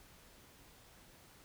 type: silence
effects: pink hiss -61 dBFS RMS until 1.44 s